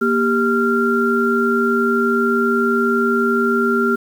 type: tone cluster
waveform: sine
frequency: 235.9 / 395.4 / 1384 Hz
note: A#3 / G4 / F6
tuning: +21 / +15 / -16 cents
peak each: -18 dBFS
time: 0.01-3.96 s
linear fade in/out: 10 ms
effects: 7-bit